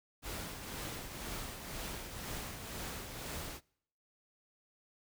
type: noise with tremolo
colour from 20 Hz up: pink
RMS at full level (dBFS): -41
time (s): 0.22-3.61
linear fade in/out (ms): 50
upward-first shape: triangle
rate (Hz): 2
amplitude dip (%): 50
effects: noise-tail reverb RT60 0.7 s tail -26 dB re dry